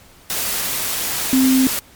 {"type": "tone in noise", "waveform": "sine", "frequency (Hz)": 261.6, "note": "C4", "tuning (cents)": 0, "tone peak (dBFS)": -11, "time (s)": [1.33, 1.67], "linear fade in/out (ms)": 0, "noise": "white", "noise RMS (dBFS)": -22, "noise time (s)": [0.3, 1.79], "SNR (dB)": 8, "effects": ["pink hiss -47 dBFS RMS until 1.95 s", "MP3 96 kbps"]}